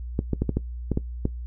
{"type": "clicks", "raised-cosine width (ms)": 3, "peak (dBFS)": -10, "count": 8, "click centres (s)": [0.191, 0.333, 0.42, 0.493, 0.57, 0.917, 0.974, 1.254], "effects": ["noise-tail reverb RT60 0.1 s tail -18 dB re dry", "added 60 Hz sine -31 dBFS peak until 1.46 s"]}